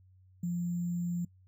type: tone with sample-and-hold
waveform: sine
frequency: 173.8 Hz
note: F3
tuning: 8 cents flat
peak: -30 dBFS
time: 0.43-1.25 s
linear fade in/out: 5 ms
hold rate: 7350 Hz
effects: noise-tail reverb RT60 0.1 s tail -22 dB re dry + added 93 Hz sine -58 dBFS peak until 1.47 s